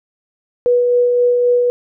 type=tone with tremolo; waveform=sine; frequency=488.1 Hz; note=B4; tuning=20 cents flat; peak=-9 dBFS; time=0.66-1.7 s; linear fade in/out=0 ms; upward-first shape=sine; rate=3.8 Hz; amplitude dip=25%; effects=none